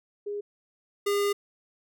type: tone pair in turn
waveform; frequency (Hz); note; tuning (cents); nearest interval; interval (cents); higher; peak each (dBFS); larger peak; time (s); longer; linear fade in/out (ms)
sine / square; 410.6 / 405.6; G#4 / G#4; -20 / -41; unison; 21; first; -30 / -24; second; 0.26-0.41 / 1.06-1.33; second; 10
effects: none